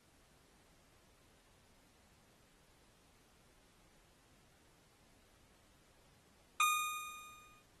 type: tone with exponential decay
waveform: 25% pulse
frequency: 1226 Hz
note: D#6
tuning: 26 cents flat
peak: -24 dBFS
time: 6.6-7.62 s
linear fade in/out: 2 ms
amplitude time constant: 220 ms
effects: pink hiss -69 dBFS RMS until 7.8 s + AAC 32 kbps